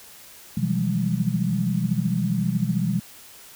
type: tone cluster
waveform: sine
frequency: 125.5 / 161.9 / 174.5 / 190 / 204.1 Hz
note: B2 / E3 / F3 / F#3 / G#3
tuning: +28 / -31 / -1 / +46 / -30 cents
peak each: -27 dBFS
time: 0.57-3 s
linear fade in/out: 5 ms
effects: white hiss -46 dBFS RMS until 3.55 s